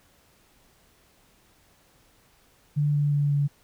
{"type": "tone with pitch steps", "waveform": "sine", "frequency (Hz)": [146.83, 145.65, 144.47, 143.31], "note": ["D3", "D3", "D3", "D3"], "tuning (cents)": [0, -14, -28, -42], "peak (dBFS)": -20, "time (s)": [2.76, 3.48], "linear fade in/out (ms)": 20, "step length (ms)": 180, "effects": ["pink hiss -61 dBFS RMS until 3.63 s"]}